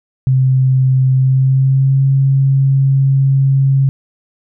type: tone with pitch glide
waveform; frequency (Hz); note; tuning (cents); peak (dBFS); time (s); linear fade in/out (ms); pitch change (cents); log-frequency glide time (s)
sine; 130.81 to 135.81; C3 to C#3; 0 to -35; -8; 0.27-3.89; 0; +65; 1.14-2.04
effects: none